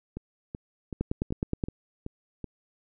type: two click trains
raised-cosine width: 3 ms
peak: -14 / -22 dBFS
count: 7 / 7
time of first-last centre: 1.01-1.638 / 0.17-2.443 s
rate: 9.55 / 2.64 Hz
effects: none